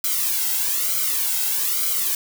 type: noise with flanger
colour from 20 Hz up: blue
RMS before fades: -22 dBFS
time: 0.04-2.15 s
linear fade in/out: 2 ms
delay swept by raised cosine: 1.1 to 1.72 ms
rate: 1.1 Hz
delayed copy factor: -0.9
effects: none